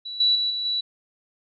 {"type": "tone with level steps", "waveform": "sine", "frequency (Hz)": 3937, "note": "B7", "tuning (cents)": -6, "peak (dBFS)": [-31, -16, -21, -25, -22], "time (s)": [0.05, 0.81], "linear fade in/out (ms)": 10, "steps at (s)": [0.2, 0.35, 0.5, 0.65], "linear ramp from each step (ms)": 5, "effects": []}